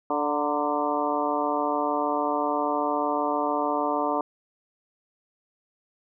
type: harmonic tone with a mistuned harmonic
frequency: 146.83 Hz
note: D3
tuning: in tune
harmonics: 2 / 3 / 4 / 5 / 6 / 7 / 8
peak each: -30 / -32 / -30 / -30 / -30 / -31 / -32 dBFS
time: 0.1-4.21 s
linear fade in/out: 2 ms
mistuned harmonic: 6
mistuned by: +62 cents
effects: none